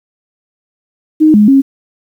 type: tone with pitch steps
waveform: sine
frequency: 310.5 / 209.4 / 271.9 Hz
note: D#4 / G#3 / C#4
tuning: -3 / +15 / -33 cents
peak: -3 dBFS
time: 1.2-1.62 s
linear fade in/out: 20 ms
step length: 140 ms
effects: 7-bit